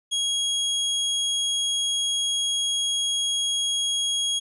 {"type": "tone", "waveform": "sawtooth", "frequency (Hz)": 3300, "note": "G#7", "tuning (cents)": -12, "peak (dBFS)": -19, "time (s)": [0.11, 4.4], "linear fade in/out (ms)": 20, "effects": ["resampled to 24000 Hz"]}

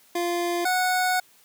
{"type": "tone pair in turn", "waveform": "25% pulse", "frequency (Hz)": [347.3, 735.9], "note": ["F4", "F#5"], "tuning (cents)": [-10, -10], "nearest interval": "octave + minor second", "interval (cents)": 1300, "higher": "second", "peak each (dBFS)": [-20, -17], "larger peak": "second", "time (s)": [[0.15, 0.65], [0.65, 1.2]], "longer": "second", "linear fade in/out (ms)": 5, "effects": ["white hiss -57 dBFS RMS until 1.44 s", "high-pass 100 Hz 12 dB/octave"]}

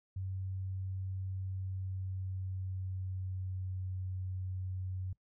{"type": "tone with pitch glide", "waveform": "sine", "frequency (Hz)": [94.7, 93.07], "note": ["F#2", "F#2"], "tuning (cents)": [41, 11], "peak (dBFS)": -36, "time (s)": [0.16, 5.13], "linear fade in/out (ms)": 5, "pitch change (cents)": -30, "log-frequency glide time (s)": [1.4, 3.98], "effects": ["noise-tail reverb RT60 0.1 s tail -21 dB re dry"]}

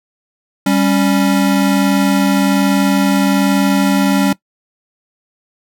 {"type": "tone pair together", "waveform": "square", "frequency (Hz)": [196, 277.2], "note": ["G3", "C#4"], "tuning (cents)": [0, 0], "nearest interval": "tritone", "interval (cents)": 600, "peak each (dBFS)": -14, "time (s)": [0.66, 4.33], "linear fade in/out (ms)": 5, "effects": ["noise-tail reverb RT60 0.1 s tail -20 dB re dry"]}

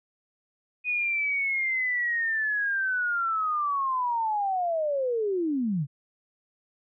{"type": "linear sweep", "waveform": "sine", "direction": "down", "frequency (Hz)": [2489, 129.1], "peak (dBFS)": -24, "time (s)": [0.84, 5.87], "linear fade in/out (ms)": 50, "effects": []}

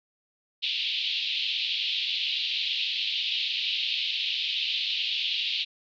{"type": "band-pass noise", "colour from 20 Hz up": "pink", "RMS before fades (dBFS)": -29, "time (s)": [0.62, 5.65], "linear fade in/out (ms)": 20, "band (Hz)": [2700, 4100], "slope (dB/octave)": 48, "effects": []}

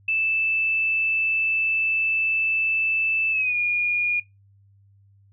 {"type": "tone with pitch glide", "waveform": "sine", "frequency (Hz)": [2637, 2432], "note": ["E7", "D#7"], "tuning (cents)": [0, -40], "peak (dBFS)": -20, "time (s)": [0.08, 4.2], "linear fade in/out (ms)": 5, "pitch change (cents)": -140, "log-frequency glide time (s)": [3.31, 3.56], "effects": ["noise-tail reverb RT60 0.2 s tail -20 dB re dry", "added 99 Hz sine -53 dBFS peak until 5.32 s"]}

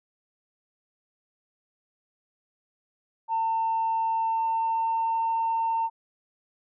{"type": "tone with pitch glide", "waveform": "sine", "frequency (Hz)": [900, 907.3], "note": ["A5", "A#5"], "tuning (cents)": [39, -47], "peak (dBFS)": -22, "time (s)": [3.28, 5.9], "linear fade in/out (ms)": 50, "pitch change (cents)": 14, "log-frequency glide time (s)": [4.14, 5.29], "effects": ["tanh soft clip ceiling -19 dBFS"]}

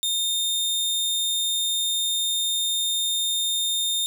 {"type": "tone", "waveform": "sawtooth", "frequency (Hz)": 3644, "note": "A#7", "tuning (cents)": -40, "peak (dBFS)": -19, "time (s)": [0.03, 4.06], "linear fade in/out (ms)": 0, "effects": []}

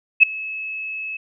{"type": "tone with ADSR envelope", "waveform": "sine", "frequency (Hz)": 2590, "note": "E7", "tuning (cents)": -31, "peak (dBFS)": -3, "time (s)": [0.2, 1.17], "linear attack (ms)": 31, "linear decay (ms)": 5, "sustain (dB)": -23, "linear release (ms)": 6, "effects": []}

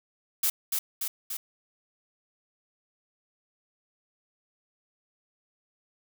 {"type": "noise with echo", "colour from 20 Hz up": "blue", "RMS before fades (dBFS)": -25, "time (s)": [0.43, 0.5], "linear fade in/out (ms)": 5, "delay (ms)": 290, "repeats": 3, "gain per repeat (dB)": -3, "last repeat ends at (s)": 1.37, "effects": []}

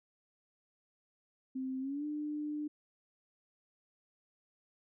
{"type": "tone with pitch glide", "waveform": "sine", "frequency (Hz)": [261.6, 298.8], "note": ["C4", "D4"], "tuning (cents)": [0, 30], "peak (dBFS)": -35, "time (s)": [1.55, 2.68], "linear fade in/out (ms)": 10, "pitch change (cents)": 230, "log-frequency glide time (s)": [1.8, 2.05], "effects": []}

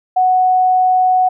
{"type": "tone", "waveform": "sine", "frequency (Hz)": 740, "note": "F#5", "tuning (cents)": 0, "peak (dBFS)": -9, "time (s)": [0.16, 1.29], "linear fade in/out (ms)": 10, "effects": []}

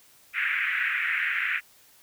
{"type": "band-pass noise", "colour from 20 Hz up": "white", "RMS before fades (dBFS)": -27, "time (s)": [0.33, 1.61], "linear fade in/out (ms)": 50, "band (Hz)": [1500, 2400], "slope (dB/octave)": 48, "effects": ["white hiss -57 dBFS RMS until 2.02 s"]}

